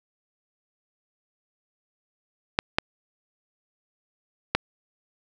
clicks, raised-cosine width 0.3 ms, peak -3 dBFS, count 3, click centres 2.589 / 2.785 / 4.55 s, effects none

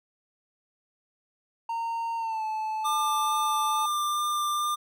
triangle tone with pitch glide, 920 to 870.4 Hz, A#5 to A5, -23 to -19 cents, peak -26 dBFS, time 1.69-3.86 s, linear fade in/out 5 ms, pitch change -96 cents, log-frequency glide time 2.17-2.44 s
square tone with vibrato, 1194 Hz, D6, 28 cents sharp, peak -26 dBFS, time 2.84-4.76 s, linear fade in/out 20 ms, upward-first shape sine, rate 2.3 Hz, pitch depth 8 cents each way
effects none

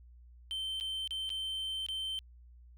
triangle tone with dropouts, 3104 Hz, G7, 18 cents flat, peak -33 dBFS, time 0.51-2.19 s, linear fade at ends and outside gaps 0 ms, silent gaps 0.8-0.809 / 1.075-1.108 / 1.293-1.302 / 1.864-1.886 s, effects added 60 Hz sine -53 dBFS peak until 2.77 s

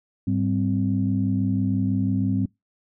sine tone cluster, 104.6 / 194.5 / 260.6 Hz, G#2 / G3 / C4, +13 / -13 / -7 cents, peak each -24 dBFS, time 0.27-2.46 s, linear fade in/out 5 ms, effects noise-tail reverb RT60 0.2 s tail -26 dB re dry + tanh soft clip ceiling -10 dBFS

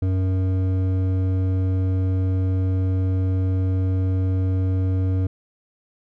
sine tone with hard clipping, 93.6 Hz, F#2, 20 cents sharp, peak -20 dBFS, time 0.02-5.27 s, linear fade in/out 5 ms, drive 10 dB, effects none

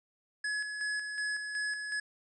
square tone with tremolo, 1694 Hz, G#6, 34 cents sharp, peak -32 dBFS, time 0.44-2 s, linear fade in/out 5 ms, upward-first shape square, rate 2.7 Hz, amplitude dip 45%, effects resampled to 22050 Hz

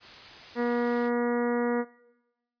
white noise, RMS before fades -46 dBFS, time 0-1.11 s, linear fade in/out 50 ms
harmonic tone, 240 Hz, B3, 49 cents flat, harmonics 1 / 2 / 3 / 4 / 5 / 6 / 7 / 8 / 9, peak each -28 / -28 / -38 / -37 / -41 / -41 / -43 / -40 / -50 dBFS, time 0.55-1.85 s, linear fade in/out 50 ms
effects noise-tail reverb RT60 1.0 s tail -20 dB re dry + resampled to 11025 Hz

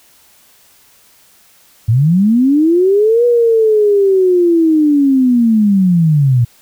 sine linear two-way sweep, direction up then down, 103.9 to 485.5 to 115.4 Hz, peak -7 dBFS, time 1.88-6.45 s, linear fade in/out 10 ms, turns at 3.25 s, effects white hiss -48 dBFS RMS until 6.61 s

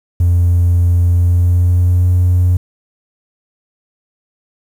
triangle tone with pitch glide, 87.4 to 89.86 Hz, F2 to F2, +2 to +50 cents, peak -5 dBFS, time 0.2-2.57 s, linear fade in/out 5 ms, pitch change +48 cents, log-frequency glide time 1.13-2.18 s, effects tanh soft clip ceiling -4 dBFS + 7-bit

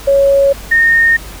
sine tone pair in turn, 554.4 / 1838 Hz, C#5 / A#6, 0 / -25 cents, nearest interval octave + major sixth, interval 2075 cents, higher second, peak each -6 dBFS, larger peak neither, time 0.07-0.53 / 0.71-1.17 s, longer neither, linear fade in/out 10 ms, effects added 50 Hz sine -31 dBFS peak until 1.4 s + pink hiss -32 dBFS RMS until 1.4 s

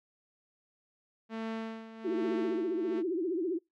sawtooth tone with tremolo, 223.7 Hz, A3, 29 cents sharp, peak -30 dBFS, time 1.29-3.03 s, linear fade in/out 50 ms, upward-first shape sine, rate 1.2 Hz, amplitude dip 75%
sine tone with vibrato, 349.2 Hz, F4, in tune, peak -29 dBFS, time 2.04-3.59 s, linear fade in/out 20 ms, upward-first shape triangle, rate 15 Hz, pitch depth 210 cents each way
effects noise-tail reverb RT60 0.2 s tail -26 dB re dry + low-pass 3000 Hz 12 dB/octave

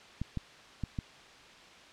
clicks, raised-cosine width 5 ms, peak -21 dBFS, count 4, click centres 0.216 / 0.373 / 0.837 / 0.988 s, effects white hiss -53 dBFS RMS until 1.92 s + low-pass 4000 Hz 12 dB/octave

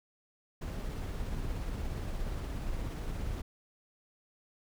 brown noise with tremolo, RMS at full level -35 dBFS, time 0.61-3.42 s, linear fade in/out 10 ms, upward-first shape triangle, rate 17 Hz, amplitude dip 25%, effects none

